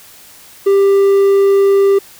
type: tone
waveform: triangle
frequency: 395.2 Hz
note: G4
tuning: 14 cents sharp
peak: -5 dBFS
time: 0.66-1.99 s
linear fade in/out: 10 ms
effects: white hiss -40 dBFS RMS until 2.19 s